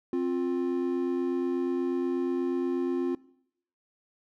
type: tone pair together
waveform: triangle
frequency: 263.7 / 352 Hz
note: C4 / F4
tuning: +14 / +14 cents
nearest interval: perfect fourth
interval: 500 cents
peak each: -27 / -26 dBFS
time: 0.13-3.15 s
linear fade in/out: 2 ms
effects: noise-tail reverb RT60 0.7 s tail -21 dB re dry